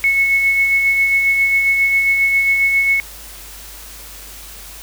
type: tone with tremolo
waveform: sine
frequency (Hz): 2199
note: C#7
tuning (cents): -14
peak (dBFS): -10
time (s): 0.04-3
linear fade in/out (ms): 0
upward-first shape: sine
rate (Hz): 7.4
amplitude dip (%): 35
effects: added 50 Hz sine -39 dBFS peak until 4.82 s + white hiss -36 dBFS RMS until 4.82 s